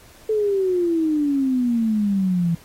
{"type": "exponential sweep", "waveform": "sine", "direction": "down", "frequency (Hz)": [440, 165.6], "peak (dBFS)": -17, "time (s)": [0.29, 2.55], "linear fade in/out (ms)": 5, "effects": ["pink hiss -49 dBFS RMS until 2.64 s", "AAC 48 kbps"]}